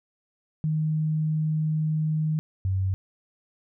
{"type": "tone pair in turn", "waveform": "sine", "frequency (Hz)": [155.56, 95.04], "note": ["D#3", "F#2"], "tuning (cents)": [0, 47], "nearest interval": "major sixth", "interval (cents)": 853, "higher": "first", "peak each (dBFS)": -22, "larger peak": "neither", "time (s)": [[0.64, 2.39], [2.65, 2.94]], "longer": "first", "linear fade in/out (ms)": 0, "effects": []}